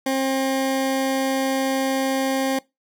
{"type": "tone", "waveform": "20% pulse", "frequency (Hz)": 266.8, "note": "C4", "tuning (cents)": 34, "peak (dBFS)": -15, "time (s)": [0.06, 2.59], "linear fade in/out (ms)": 5, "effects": ["noise-tail reverb RT60 0.2 s tail -22 dB re dry"]}